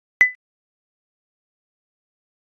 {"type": "tone with exponential decay", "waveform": "sine", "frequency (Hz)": 2002, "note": "B6", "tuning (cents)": 23, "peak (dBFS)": -3, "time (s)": [0.21, 0.35], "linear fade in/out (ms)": 0, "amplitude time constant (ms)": 30, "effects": ["tanh soft clip ceiling 0 dBFS", "AAC 32 kbps"]}